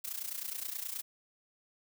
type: noise with amplitude modulation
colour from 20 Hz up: blue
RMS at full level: -36 dBFS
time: 0.04-1.02 s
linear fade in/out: 10 ms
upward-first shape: sine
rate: 29.5 Hz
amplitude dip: 80%
effects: none